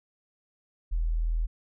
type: tone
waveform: sine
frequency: 40.79 Hz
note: E1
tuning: 17 cents flat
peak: -24 dBFS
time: 0.91-1.47 s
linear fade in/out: 20 ms
effects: none